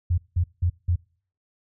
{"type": "tone bursts", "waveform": "sine", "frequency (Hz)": 87.5, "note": "F2", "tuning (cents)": 4, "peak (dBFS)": -18, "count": 4, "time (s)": [0.1, 0.96], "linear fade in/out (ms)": 10, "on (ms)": 80, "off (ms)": 180, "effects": ["noise-tail reverb RT60 0.5 s tail -25 dB re dry"]}